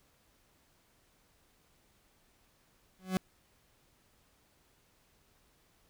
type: tone with exponential growth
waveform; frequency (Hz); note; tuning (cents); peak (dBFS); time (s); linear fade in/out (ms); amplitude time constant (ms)
40% pulse; 186.6; F#3; +15; -24; 2.99-3.17; 0; 39
effects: pink hiss -69 dBFS RMS until 5.89 s

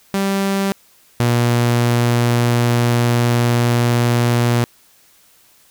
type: tone pair in turn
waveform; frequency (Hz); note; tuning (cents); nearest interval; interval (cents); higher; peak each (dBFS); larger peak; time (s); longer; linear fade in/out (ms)
sawtooth; 196 / 119.67; G3 / A#2; 0 / +46; major sixth; 854; first; -12 / -9; second; 0.14-0.72 / 1.2-4.64; second; 0
effects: white hiss -52 dBFS RMS until 5.7 s

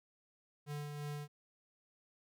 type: tone with tremolo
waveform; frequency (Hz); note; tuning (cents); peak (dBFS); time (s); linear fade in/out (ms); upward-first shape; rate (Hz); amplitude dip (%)
square; 146.83; D3; 0; -40; 0.66-1.28; 50; sine; 2.9; 35
effects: none

